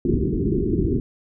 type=low-pass noise; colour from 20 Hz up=white; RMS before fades=-21 dBFS; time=0.05-1 s; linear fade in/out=2 ms; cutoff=410 Hz; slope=96 dB/octave; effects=none